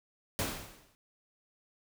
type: noise with exponential decay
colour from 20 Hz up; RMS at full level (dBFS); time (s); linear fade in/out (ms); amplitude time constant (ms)
pink; -30; 0.39-0.95; 0; 120
effects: none